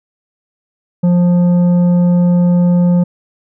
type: tone with tanh clipping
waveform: sine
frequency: 176.2 Hz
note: F3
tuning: 16 cents sharp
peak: -9 dBFS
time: 1.03-3.04 s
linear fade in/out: 10 ms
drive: 8 dB
effects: none